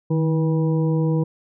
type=harmonic tone with a mistuned harmonic; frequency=161.4 Hz; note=E3; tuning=36 cents flat; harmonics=1 / 2 / 3 / 5 / 6; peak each=-18 / -25 / -26 / -42 / -37 dBFS; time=0.1-1.24 s; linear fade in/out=10 ms; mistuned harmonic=1; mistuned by=-50 cents; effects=none